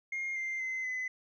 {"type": "tone with pitch steps", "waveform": "sine", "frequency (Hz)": [2130, 2093, 2057, 2022], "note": ["C7", "C7", "C7", "B6"], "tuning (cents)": [30, 0, -30, 40], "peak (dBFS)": -31, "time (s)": [0.12, 1.08], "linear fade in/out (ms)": 5, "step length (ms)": 240, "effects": ["tanh soft clip ceiling -31 dBFS"]}